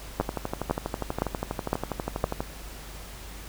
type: two click trains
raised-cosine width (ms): 1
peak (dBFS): -14 / -9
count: 28 / 5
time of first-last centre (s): 0.21-2.405 / 0.2-2.241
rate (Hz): 12.3 / 1.96
effects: added 50 Hz sine -41 dBFS peak until 3.48 s + pink hiss -44 dBFS RMS until 3.48 s